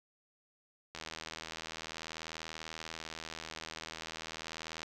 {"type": "click train", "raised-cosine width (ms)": 0.2, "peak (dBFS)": -24, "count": 313, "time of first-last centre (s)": [0.95, 4.831], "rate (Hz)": 80.4, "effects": []}